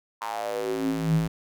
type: tone with high-pass filter sweep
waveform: square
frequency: 54.5 Hz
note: A1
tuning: 16 cents flat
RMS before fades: -27 dBFS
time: 0.21-1.28 s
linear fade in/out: 10 ms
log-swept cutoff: 1000 to 120 Hz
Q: 5.8
effects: none